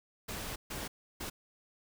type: noise bursts at uneven times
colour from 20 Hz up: pink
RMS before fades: -40 dBFS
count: 3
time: 0.28-0.56 / 0.7-0.88 / 1.2-1.3 s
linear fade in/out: 10 ms
effects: none